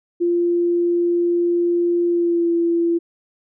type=tone with pitch glide; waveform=sine; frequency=346.4 to 338.9 Hz; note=F4 to E4; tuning=-14 to +48 cents; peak=-15 dBFS; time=0.2-2.99 s; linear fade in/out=20 ms; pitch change=-38 cents; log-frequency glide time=2.07-2.51 s; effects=none